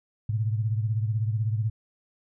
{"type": "beating tone pair", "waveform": "sine", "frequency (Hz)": [107.6, 123.6], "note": ["A2", "B2"], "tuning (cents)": [-38, 2], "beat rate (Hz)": 16, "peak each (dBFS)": [-24, -31], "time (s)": [0.29, 1.7], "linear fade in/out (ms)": 5, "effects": []}